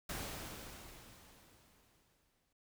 pink noise with exponential decay, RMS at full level -41 dBFS, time 0.09-2.53 s, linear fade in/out 5 ms, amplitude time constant 530 ms, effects none

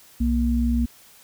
sine tone pair together, 62.46 / 235.8 Hz, B1 / A#3, +20 / +20 cents, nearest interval octave + major seventh, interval 2300 cents, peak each -21 dBFS, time 0.2-0.86 s, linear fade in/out 10 ms, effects white hiss -51 dBFS RMS until 1.23 s

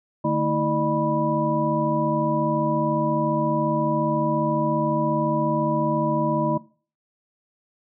sine tone cluster, 151.4 / 225.8 / 323.2 / 604 / 981 Hz, D#3 / A3 / E4 / D5 / B5, -47 / +45 / -34 / +48 / -12 cents, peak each -26 dBFS, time 0.24-6.58 s, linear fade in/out 10 ms, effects noise-tail reverb RT60 0.4 s tail -19 dB re dry

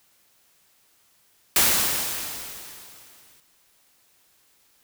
white noise with exponential decay, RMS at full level -17 dBFS, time 1.56-3.4 s, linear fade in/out 1 ms, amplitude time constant 400 ms, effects white hiss -62 dBFS RMS until 4.83 s

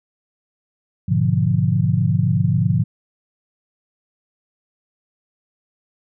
sine chord, G# diminished seventh, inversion none, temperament equal, 103.83 / 123.47 / 146.83 / 174.61 Hz, G#2 / B2 / D3 / F3, 0 / 0 / 0 / 0 cents, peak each -20 dBFS, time 1.08-2.84 s, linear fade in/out 10 ms, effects none

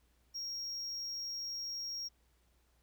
triangle tone, 5588 Hz, F8, in tune, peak -37 dBFS, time 0.34-2.09 s, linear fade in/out 20 ms, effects added 60 Hz sine -70 dBFS peak until 2.82 s + pink hiss -75 dBFS RMS until 2.82 s

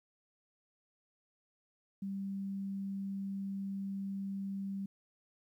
sine tone, 195.9 Hz, G3, 1 cent flat, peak -36 dBFS, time 2.02-4.86 s, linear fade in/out 5 ms, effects 12-bit

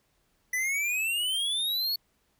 square exponential sweep, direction up, 1972 to 4435 Hz, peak -27 dBFS, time 0.53-1.96 s, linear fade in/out 5 ms, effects pink hiss -71 dBFS RMS until 2.39 s

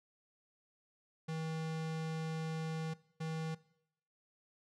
square tone bursts at uneven times, 160 Hz, D#3, 49 cents sharp, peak -38 dBFS, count 2, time 1.28-2.94 / 3.2-3.55 s, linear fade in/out 10 ms, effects noise-tail reverb RT60 0.7 s tail -19 dB re dry + low-pass 7000 Hz 12 dB/octave

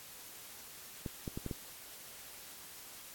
clicks, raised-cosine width 3 ms, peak -25 dBFS, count 5, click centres 1.062 / 1.278 / 1.375 / 1.463 / 1.512 s, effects white hiss -51 dBFS RMS until 3.14 s + AAC 64 kbps

